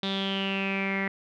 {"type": "tone with low-pass filter sweep", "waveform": "sawtooth", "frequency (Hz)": 194.7, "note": "G3", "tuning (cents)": -12, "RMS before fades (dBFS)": -29, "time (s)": [0.03, 1.08], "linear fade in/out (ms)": 2, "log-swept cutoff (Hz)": [3700, 2000], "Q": 9.7, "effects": []}